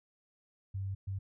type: tone bursts at uneven times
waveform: sine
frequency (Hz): 97.1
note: G2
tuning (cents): -16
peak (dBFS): -34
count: 2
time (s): 0.74-0.95 / 1.07-1.19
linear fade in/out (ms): 10
effects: none